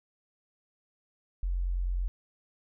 sine tone, 44.66 Hz, F1, 39 cents sharp, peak -27 dBFS, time 1.43-2.08 s, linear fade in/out 0 ms, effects none

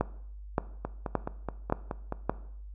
two click trains, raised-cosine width 1 ms, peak -11 / -18 dBFS, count 5 / 7, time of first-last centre 0.01-2.296 / 0.85-2.124 s, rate 1.75 / 4.71 Hz, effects noise-tail reverb RT60 0.7 s tail -17 dB re dry + added 50 Hz sine -41 dBFS peak until 2.74 s

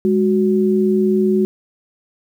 sine tone pair together, 206.3 / 370.4 Hz, G#3 / F#4, -11 / +2 cents, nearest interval minor seventh, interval 1013 cents, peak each -15 dBFS, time 0.05-1.45 s, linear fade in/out 0 ms, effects 8-bit

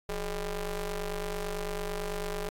sawtooth ring-modulated tone, 197.5 Hz, G3, 13 cents sharp, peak -25 dBFS, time 0.09-2.49 s, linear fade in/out 2 ms, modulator 222 Hz, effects AAC 64 kbps

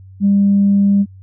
sine tone, 199.8 Hz, G3, 33 cents sharp, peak -8 dBFS, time 0.2-1.06 s, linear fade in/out 50 ms, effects tanh soft clip ceiling -4 dBFS + added 95 Hz sine -36 dBFS peak until 1.22 s

